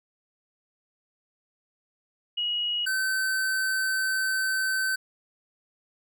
sine / square tone pair in turn, 2900 / 1536.2 Hz, F#7 / G6, -35 / -35 cents, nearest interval major seventh, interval 1100 cents, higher first, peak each -25 dBFS, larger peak neither, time 2.37-2.86 / 2.86-4.96 s, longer second, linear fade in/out 10 ms, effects none

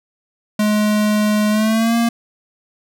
square tone with pitch glide, 211 to 232.8 Hz, G#3 to A#3, +28 to -2 cents, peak -14 dBFS, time 0.59-2.09 s, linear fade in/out 5 ms, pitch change +170 cents, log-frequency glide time 1.5-1.96 s, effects none

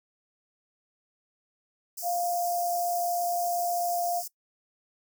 white high-pass noise, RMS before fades -37 dBFS, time 1.97-4.28 s, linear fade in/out 10 ms, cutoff 4800 Hz, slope 96 dB/octave
sine tone, 698.5 Hz, F5, in tune, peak -26 dBFS, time 2.02-4.23 s, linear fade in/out 50 ms
effects noise-tail reverb RT60 0.1 s tail -20 dB re dry

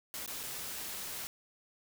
white noise with dropouts, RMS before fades -41 dBFS, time 0.14-1.27 s, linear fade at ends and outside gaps 0 ms, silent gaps 0.261-0.277 / 0.431-0.435 s, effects none

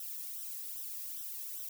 violet noise with flanger, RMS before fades -42 dBFS, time 0-1.69 s, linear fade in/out 2 ms, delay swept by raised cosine 0.43 to 1.39 ms, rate 2.5 Hz, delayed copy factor -0.75, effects none

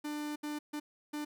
45% pulse tone bursts at uneven times, 297.7 Hz, D4, 24 cents sharp, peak -36 dBFS, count 4, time 0.04-0.36 / 0.43-0.59 / 0.73-0.8 / 1.13-1.25 s, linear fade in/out 10 ms, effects none

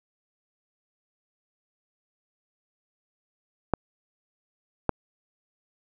clicks, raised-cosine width 1 ms, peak -7 dBFS, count 2, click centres 3.737 / 4.893 s, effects none

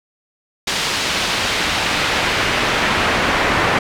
brown noise with band-pass filter sweep, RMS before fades -18 dBFS, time 0.67-3.79 s, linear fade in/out 5 ms, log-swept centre 4500 to 1700 Hz, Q 0.87, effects none

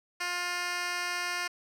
10% pulse tone with band-pass filter, 353.8 Hz, F4, 23 cents sharp, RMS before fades -33 dBFS, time 0.2-1.48 s, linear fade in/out 10 ms, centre 3400 Hz, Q 0.68, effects none

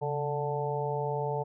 harmonic tone with a mistuned harmonic, 146.83 Hz, D3, in tune, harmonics 1 / 3 / 4 / 5 / 6, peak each -34 / -33 / -37 / -38 / -35 dBFS, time 0.01-1.44 s, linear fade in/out 20 ms, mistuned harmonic 1, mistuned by -91 cents, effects none

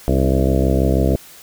harmonic tone with a mistuned harmonic, 66.3 Hz, C2, 23 cents sharp, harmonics 1 / 2 / 3 / 4 / 5 / 6 / 7 / 8 / 9 / 10, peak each -17 / -20 / -22 / -23 / -24 / -25 / -25 / -26 / -27 / -27 dBFS, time 0.08-1.16 s, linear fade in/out 0 ms, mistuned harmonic 5, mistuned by -43 cents, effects white hiss -42 dBFS RMS until 1.42 s

